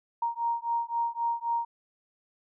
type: beating tone pair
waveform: sine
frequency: 932.3 / 936.1 Hz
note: A#5 / A#5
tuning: 0 / +7 cents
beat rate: 3.8 Hz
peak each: -30 dBFS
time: 0.22-1.65 s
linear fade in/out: 5 ms
effects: none